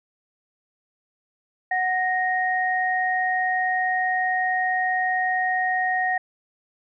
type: tone pair together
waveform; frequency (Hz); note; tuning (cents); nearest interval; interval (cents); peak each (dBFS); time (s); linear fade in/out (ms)
sine; 740 / 1864.7; F#5 / A#6; 0 / 0; octave + major third; 1600; -23; 1.71-6.18; 5
effects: none